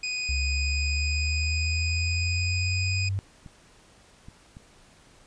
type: tone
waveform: 25% pulse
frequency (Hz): 2489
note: D#7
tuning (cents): 0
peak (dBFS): -24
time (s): 0.03-3.09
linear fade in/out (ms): 5
type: exponential sweep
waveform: sine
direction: up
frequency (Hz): 69.4 to 98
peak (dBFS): -25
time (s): 0.29-3.19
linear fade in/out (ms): 0
type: clicks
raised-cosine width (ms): 5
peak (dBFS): -31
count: 3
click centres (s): 3.462 / 4.285 / 4.569
effects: pink hiss -56 dBFS RMS until 5.26 s + resampled to 22050 Hz